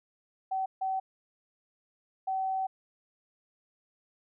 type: tone bursts at uneven times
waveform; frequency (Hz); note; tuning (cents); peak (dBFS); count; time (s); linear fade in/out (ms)
sine; 763; G5; -47; -28; 3; 0.51-0.66 / 0.81-1 / 2.27-2.67; 10
effects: none